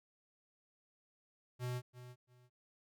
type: tone with echo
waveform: square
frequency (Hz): 124.2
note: B2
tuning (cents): +10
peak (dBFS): -38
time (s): 1.59-1.82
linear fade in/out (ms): 50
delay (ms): 340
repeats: 2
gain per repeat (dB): -13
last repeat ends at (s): 2.5
effects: none